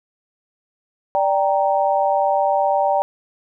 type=chord; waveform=sine; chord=G minor; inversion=second; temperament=equal; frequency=587.3 / 784 / 932.3 Hz; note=D5 / G5 / Bb5; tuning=0 / 0 / 0 cents; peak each=-19 / -18 / -22 dBFS; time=1.15-3.02 s; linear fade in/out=0 ms; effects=none